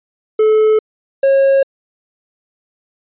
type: tone pair in turn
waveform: triangle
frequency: 433.1 / 544.6 Hz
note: A4 / C#5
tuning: -27 / -31 cents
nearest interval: major third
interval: 396 cents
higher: second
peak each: -6 dBFS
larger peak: neither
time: 0.39-0.79 / 1.23-1.63 s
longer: neither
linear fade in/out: 5 ms
effects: resampled to 8000 Hz